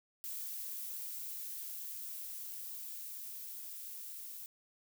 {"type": "noise with level ramp", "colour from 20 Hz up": "violet", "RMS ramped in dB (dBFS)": [-42, -47], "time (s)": [0.24, 4.46], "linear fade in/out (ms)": 0, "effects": []}